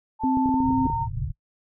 sine tone with pitch glide, 880 to 916.8 Hz, A5 to A#5, 0 to -29 cents, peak -24 dBFS, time 0.19-1.08 s, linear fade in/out 50 ms, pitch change +71 cents, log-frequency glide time 0.51-0.66 s
clicks, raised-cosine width 3 ms, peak -20 dBFS, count 9, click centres 0.237 / 0.372 / 0.459 / 0.491 / 0.542 / 0.604 / 0.707 / 0.857 / 0.9 s
sine tone, 261.6 Hz, C4, in tune, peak -20 dBFS, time 0.24-0.87 s, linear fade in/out 2 ms
white low-pass noise, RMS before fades -30 dBFS, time 0.63-1.32 s, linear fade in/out 10 ms, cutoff 150 Hz, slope 96 dB/octave
effects noise-tail reverb RT60 0.1 s tail -24 dB re dry

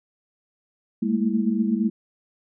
sine tone cluster, 203.5 / 218.8 / 227.3 / 328.6 Hz, G#3 / A3 / A#3 / E4, -35 / -9 / -43 / -5 cents, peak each -24 / -27 / -23 / -29 dBFS, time 1.02-1.9 s, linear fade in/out 10 ms, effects none

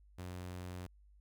sawtooth tone, 90 Hz, F#2, 47 cents flat, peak -39 dBFS, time 0.18-0.87 s, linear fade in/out 10 ms, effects added 50 Hz sine -60 dBFS peak until 1.2 s

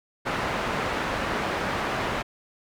white low-pass noise, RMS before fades -28 dBFS, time 0.25-2.23 s, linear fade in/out 20 ms, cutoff 1500 Hz, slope 12 dB/octave, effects none

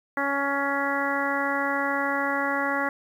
harmonic tone, 279.5 Hz, C#4, 14 cents sharp, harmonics 1 / 2 / 3 / 4 / 5 / 6 / 7, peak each -31 / -31 / -31 / -31 / -31 / -31 / -31 dBFS, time 0.17-2.89 s, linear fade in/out 2 ms, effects 9-bit

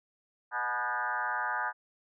sine tone with frequency modulation, 1222 Hz, D#6, 32 cents flat, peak -29 dBFS, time 0.51-1.73 s, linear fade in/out 50 ms, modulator 120 Hz, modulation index 3.8, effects none

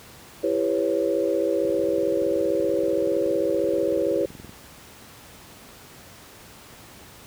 sine chord, C# half-diminished seventh, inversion first, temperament just, 332.6 / 399.1 / 498.9 / 554.4 Hz, E4 / G4 / B4 / C#5, +16 / +31 / +17 / 0 cents, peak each -26 / -26 / -26 / -25 dBFS, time 0.43-4.26 s, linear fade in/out 10 ms
click train, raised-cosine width 3 ms, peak -28 dBFS, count 61, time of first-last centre 1.65-4.494 s, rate 21.1 Hz
effects pink hiss -46 dBFS RMS until 7.26 s + high-pass 60 Hz 12 dB/octave

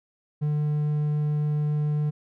triangle tone, 149.4 Hz, D3, 30 cents sharp, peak -20 dBFS, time 0.41-2.11 s, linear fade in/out 20 ms, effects none

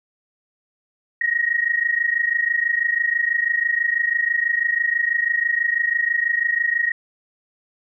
sine tone pair together, 1868.9 / 1895 Hz, A#6 / A#6, +4 / +28 cents, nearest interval unison, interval 24 cents, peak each -21 / -20 dBFS, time 1.21-6.92 s, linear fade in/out 5 ms, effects none

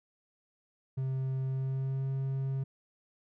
triangle tone with pitch glide, 132.2 to 134.59 Hz, C3 to C3, +18 to +49 cents, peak -28 dBFS, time 0.97-2.64 s, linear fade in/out 10 ms, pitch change +31 cents, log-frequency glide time 1.45-2.09 s, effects none

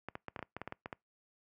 clicks, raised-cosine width 0.5 ms, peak -25 dBFS, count 12, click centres 0.086 / 0.154 / 0.283 / 0.362 / 0.392 / 0.427 / 0.566 / 0.616 / 0.676 / 0.724 / 0.859 / 0.928 s, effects noise-tail reverb RT60 0.2 s tail -26 dB re dry + high-pass 80 Hz 12 dB/octave

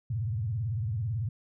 sine tone with vibrato, 110 Hz, A2, in tune, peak -28 dBFS, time 0.1-1.29 s, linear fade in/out 5 ms, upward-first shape sine, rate 18 Hz, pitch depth 270 cents each way, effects none

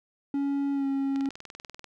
triangle tone with pitch glide, 280 to 273.6 Hz, C#4 to C#4, +18 to -23 cents, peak -23 dBFS, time 0.34-1.29 s, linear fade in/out 2 ms, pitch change -41 cents, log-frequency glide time 0.73-0.86 s
click train, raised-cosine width 0.2 ms, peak -25 dBFS, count 15, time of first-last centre 1.16-1.843 s, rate 20.5 Hz
effects none

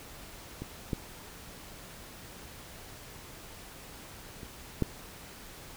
clicks, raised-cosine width 3 ms, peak -24 / -17 / -30 / -13 dBFS, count 4, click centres 0.62 / 0.932 / 4.432 / 4.823 s, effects pink hiss -48 dBFS RMS until 5.76 s

